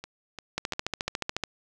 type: two click trains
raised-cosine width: 0.2 ms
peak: -21 / -11 dBFS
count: 4 / 13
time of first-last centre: 0.04-1.082 / 0.58-1.437 s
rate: 2.88 / 14 Hz
effects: none